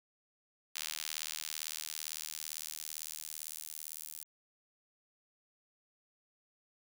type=tone with high-pass filter sweep; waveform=sawtooth; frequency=77.78 Hz; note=D#2; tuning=in tune; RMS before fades=-43 dBFS; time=0.75-4.24 s; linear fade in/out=10 ms; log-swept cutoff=3400 to 9700 Hz; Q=0.74; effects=none